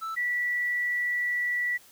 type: tone pair in turn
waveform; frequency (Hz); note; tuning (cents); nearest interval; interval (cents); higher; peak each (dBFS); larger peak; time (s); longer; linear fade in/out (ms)
triangle / sine; 1321 / 1953.4; E6 / B6; +3 / -20; perfect fifth; 677; second; -29 / -25; second; 0.01-0.16 / 0.16-1.78; second; 20
effects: white hiss -55 dBFS RMS until 1.91 s